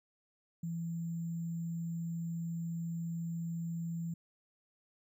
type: tone with sample-and-hold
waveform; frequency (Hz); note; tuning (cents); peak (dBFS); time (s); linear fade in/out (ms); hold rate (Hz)
sine; 167.1; E3; +24; -35; 0.63-4.14; 5; 7350
effects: none